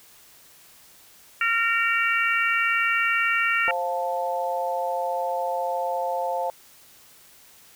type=harmonic tone; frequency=459.9 Hz; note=A#4; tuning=23 cents flat; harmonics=3 / 4 / 5 / 6; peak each=-24 / -25 / -26 / -27 dBFS; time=1.41-3.71 s; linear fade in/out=2 ms
type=chord; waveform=sine; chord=F major; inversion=second; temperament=equal with one note detuned; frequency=528.1 / 698.5 / 880 Hz; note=C5 / F5 / A5; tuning=+16 / 0 / 0 cents; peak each=-28 dBFS; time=3.68-6.5 s; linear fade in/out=0 ms
effects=white hiss -52 dBFS RMS until 7.75 s